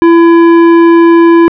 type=tone with tanh clipping; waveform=sine; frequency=335.9 Hz; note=E4; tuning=33 cents sharp; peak=-3 dBFS; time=0.02-1.48 s; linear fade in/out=0 ms; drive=17 dB; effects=low-pass 2000 Hz 12 dB/octave